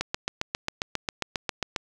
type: click train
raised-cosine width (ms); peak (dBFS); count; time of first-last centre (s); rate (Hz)
0.2; -9; 14; 0.01-1.762; 7.42
effects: none